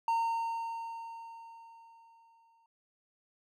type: tone with exponential decay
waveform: triangle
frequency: 917 Hz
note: A#5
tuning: 29 cents flat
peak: -24 dBFS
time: 0.08-2.66 s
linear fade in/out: 2 ms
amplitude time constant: 560 ms
effects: none